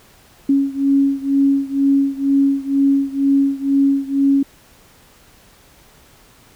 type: beating tone pair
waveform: sine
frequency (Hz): 275.6 / 277.7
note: C#4 / C#4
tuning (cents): -10 / +3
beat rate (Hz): 2.1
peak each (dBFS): -15 / -17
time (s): 0.49-4.43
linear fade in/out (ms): 5
effects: pink hiss -49 dBFS RMS until 6.55 s